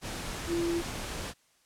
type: tone in noise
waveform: sine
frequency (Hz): 339.8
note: F4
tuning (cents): -47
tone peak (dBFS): -27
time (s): 0.47-0.83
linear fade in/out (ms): 50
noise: pink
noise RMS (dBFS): -37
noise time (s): 0.01-1.34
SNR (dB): +7
effects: white hiss -67 dBFS RMS until 1.65 s + low-pass 10000 Hz 12 dB/octave